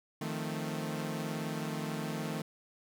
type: chord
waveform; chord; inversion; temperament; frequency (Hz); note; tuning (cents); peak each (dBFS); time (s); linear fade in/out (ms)
sawtooth; F dominant seventh; third; equal; 155.56 / 174.61 / 220 / 261.6; Eb3 / F3 / A3 / C4; 0 / 0 / 0 / 0; -34 / -39 / -35 / -40; 0.21-2.42; 5
effects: none